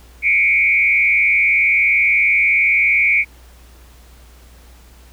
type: tone with frequency modulation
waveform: sine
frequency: 2281 Hz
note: C#7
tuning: 49 cents sharp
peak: -11 dBFS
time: 0.22-3.25 s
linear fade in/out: 50 ms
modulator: 101 Hz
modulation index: 1.3
effects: added 60 Hz sine -42 dBFS peak until 5.12 s + pink hiss -49 dBFS RMS until 5.12 s